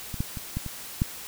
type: clicks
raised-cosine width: 5 ms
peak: -21 / -14 / -22 / -16 / -22 / -10 dBFS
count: 6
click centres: 0.142 / 0.205 / 0.372 / 0.57 / 0.663 / 1.019 s
effects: white hiss -40 dBFS RMS until 1.27 s